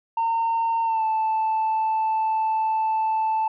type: tone with pitch glide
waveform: sine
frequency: 913 to 879.4 Hz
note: A#5 to A5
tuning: -36 to -1 cents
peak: -18 dBFS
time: 0.17-3.48 s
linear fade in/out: 5 ms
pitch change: -65 cents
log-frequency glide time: 0.84-1.04 s
effects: tanh soft clip ceiling -18 dBFS